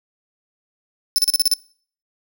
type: tone bursts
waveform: sawtooth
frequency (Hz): 5274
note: E8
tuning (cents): 0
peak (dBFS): -10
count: 7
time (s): 1.16-1.537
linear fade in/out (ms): 0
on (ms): 23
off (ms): 36
effects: noise-tail reverb RT60 0.5 s tail -24 dB re dry